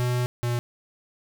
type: tone pair in turn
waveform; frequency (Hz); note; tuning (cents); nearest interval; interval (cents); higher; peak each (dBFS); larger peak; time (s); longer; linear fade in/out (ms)
square; 123.47 / 120.37; B2 / B2; 0 / -44; unison; 44; first; -23 / -24; first; 0-0.26 / 0.43-0.59; first; 0
effects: none